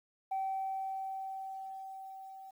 sine tone with level ramp, 770 Hz, G5, 31 cents flat, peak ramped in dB -30 to -47 dBFS, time 0.31-2.51 s, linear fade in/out 10 ms, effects tanh soft clip ceiling -29 dBFS + 11-bit

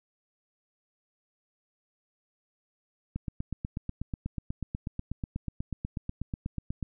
click train, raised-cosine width 5 ms, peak -20 dBFS, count 31, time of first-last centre 3.16-6.827 s, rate 8.18 Hz, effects none

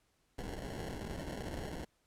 pink noise with sample-and-hold, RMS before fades -42 dBFS, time 0.38-1.85 s, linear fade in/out 10 ms, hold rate 1225 Hz, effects pink hiss -75 dBFS RMS until 2.06 s + low-pass 12000 Hz 12 dB/octave

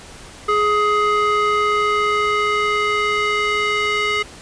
square tone with band-pass filter sweep, 418.6 Hz, G#4, 14 cents sharp, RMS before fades -18 dBFS, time 0.48-4.23 s, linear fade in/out 10 ms, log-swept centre 1200 to 2200 Hz, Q 1.6, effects pink hiss -39 dBFS RMS until 4.41 s + resampled to 22050 Hz

